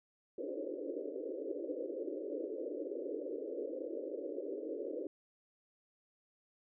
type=band-pass noise; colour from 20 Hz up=white; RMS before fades=-41 dBFS; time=0.38-5.07 s; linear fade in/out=2 ms; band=280 to 560 Hz; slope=96 dB/octave; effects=none